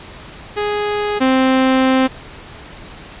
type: tone pair in turn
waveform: sawtooth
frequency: 415.3 / 261.7 Hz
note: G#4 / C4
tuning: 0 / 0 cents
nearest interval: minor sixth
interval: 800 cents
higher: first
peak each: -13 / -7 dBFS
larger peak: second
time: 0.56-1.2 / 1.2-2.08 s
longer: second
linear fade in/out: 20 ms
effects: pink hiss -36 dBFS RMS until 3.2 s + resampled to 8000 Hz